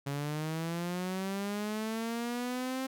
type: linear sweep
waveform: sawtooth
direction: up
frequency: 138.59 to 265.1 Hz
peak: -29 dBFS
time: 0.06-2.87 s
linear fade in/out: 10 ms
effects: none